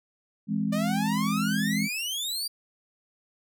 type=chord; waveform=sine; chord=E augmented; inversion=none; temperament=equal; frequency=164.81 / 207.7 / 261.6 Hz; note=E3 / G#3 / B#3; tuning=0 / 0 / 0 cents; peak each=-31 / -26 / -32 dBFS; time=0.47-1.89 s; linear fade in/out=50 ms
type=exponential sweep; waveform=sawtooth; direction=up; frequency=588 to 4800 Hz; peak=-26 dBFS; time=0.72-2.48 s; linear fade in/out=10 ms
effects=none